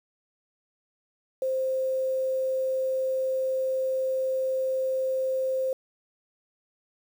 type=tone with quantisation; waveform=sine; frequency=524 Hz; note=C5; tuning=2 cents sharp; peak=-24 dBFS; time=1.42-5.73 s; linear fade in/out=2 ms; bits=8; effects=none